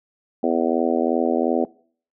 harmonic tone, 82.8 Hz, E2, 8 cents sharp, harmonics 3 / 4 / 5 / 6 / 7 / 8 / 9, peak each -23 / -24 / -25 / -26 / -26 / -27 / -28 dBFS, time 0.43-1.65 s, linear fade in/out 5 ms, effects noise-tail reverb RT60 0.5 s tail -22 dB re dry

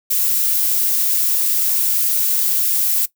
violet noise, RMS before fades -17 dBFS, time 0.1-3.06 s, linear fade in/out 10 ms, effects noise-tail reverb RT60 0.1 s tail -18 dB re dry

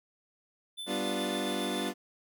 square tone with tremolo, 3520 Hz, A7, in tune, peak -37 dBFS, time 0.77-1.9 s, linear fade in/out 20 ms, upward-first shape triangle, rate 7.2 Hz, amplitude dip 45%
25% pulse chord, G dominant seventh, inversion none, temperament equal, 196 / 246.9 / 293.7 / 349.2 Hz, G3 / B3 / D4 / F4, 0 / 0 / 0 / 0 cents, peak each -33 dBFS, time 0.86-1.94 s, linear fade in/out 50 ms
effects none

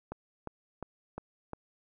click train, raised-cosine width 1 ms, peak -24 dBFS, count 5, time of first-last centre 0.12-1.533 s, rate 2.83 Hz, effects none

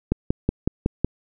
click train, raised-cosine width 3 ms, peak -6 dBFS, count 6, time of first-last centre 0.12-1.046 s, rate 5.4 Hz, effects none

